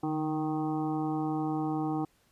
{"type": "harmonic tone with a mistuned harmonic", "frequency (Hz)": 155.56, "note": "D#3", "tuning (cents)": 0, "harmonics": [1, 2, 3, 5, 6, 7, 8], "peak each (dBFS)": [-36, -30, -42, -36, -46, -44, -47], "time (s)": [0.03, 2.05], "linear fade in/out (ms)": 5, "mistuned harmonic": 1, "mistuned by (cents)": -46, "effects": ["pink hiss -68 dBFS RMS until 2.31 s", "resampled to 32000 Hz"]}